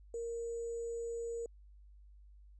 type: tone with sample-and-hold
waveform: sine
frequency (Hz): 464.8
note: A#4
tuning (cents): -5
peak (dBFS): -37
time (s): 0.14-1.46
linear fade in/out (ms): 2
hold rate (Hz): 7350
effects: added 50 Hz sine -55 dBFS peak until 2.59 s + resampled to 22050 Hz